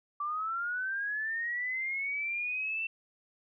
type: linear sweep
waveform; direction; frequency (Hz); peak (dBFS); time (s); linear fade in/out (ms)
sine; up; 1157 to 2689; -31; 0.2-2.87; 5
effects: none